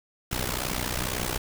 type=noise with amplitude modulation; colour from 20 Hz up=pink; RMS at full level=-26 dBFS; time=0.31-1.38 s; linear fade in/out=10 ms; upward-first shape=sine; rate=62.1 Hz; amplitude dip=85%; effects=none